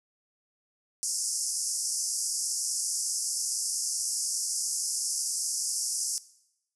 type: band-pass noise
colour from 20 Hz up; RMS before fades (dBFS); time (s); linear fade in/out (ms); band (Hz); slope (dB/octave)
pink; -31; 1.03-6.18; 0; 5000 to 11000; 96
effects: noise-tail reverb RT60 0.8 s tail -18 dB re dry